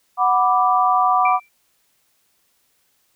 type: chord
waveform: sine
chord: B minor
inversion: second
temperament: equal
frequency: 740 / 987.8 / 1174.7 Hz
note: F#5 / B5 / D6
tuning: 0 / 0 / 0 cents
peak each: -17 / -20 / -17 dBFS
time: 0.17-1.4 s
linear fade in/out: 50 ms
type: tone with exponential decay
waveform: sine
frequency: 2349 Hz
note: D7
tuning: in tune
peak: -19 dBFS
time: 1.25-1.49 s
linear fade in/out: 5 ms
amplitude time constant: 51 ms
effects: white hiss -64 dBFS RMS until 3.15 s